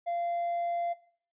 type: tone with hard clipping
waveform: triangle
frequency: 690 Hz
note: F5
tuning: 21 cents flat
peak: -28 dBFS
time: 0.06-0.94 s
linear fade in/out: 20 ms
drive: 1 dB
effects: noise-tail reverb RT60 0.5 s tail -17 dB re dry + resampled to 8000 Hz